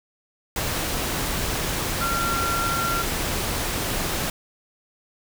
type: tone in noise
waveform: sine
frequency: 1373 Hz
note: F6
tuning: 30 cents flat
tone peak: -24 dBFS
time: 2.01-3.02 s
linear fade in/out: 2 ms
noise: pink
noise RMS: -26 dBFS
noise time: 0.56-4.3 s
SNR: -1 dB
effects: none